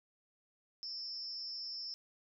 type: tone with amplitude modulation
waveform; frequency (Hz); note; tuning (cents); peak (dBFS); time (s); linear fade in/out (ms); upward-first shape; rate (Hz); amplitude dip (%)
sine; 5274; E8; 0; -36; 0.83-1.94; 0; sine; 264; 100
effects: none